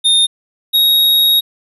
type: tone pair in turn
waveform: square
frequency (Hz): 3658 / 3774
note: A#7 / A#7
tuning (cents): -33 / +21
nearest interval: minor second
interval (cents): 54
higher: second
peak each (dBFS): -9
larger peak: neither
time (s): 0.04-0.27 / 0.73-1.41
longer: second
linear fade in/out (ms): 20
effects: resampled to 32000 Hz